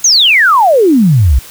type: exponential sweep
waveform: sine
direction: down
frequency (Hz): 6690 to 57.5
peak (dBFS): -4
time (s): 0.04-1.39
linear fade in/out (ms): 5
effects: white hiss -33 dBFS RMS until 1.5 s